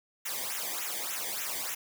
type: noise with flanger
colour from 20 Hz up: white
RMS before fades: -35 dBFS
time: 0.25-1.75 s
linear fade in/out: 10 ms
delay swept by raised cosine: 0.21 to 0.76 ms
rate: 3.4 Hz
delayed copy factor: -0.95
effects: none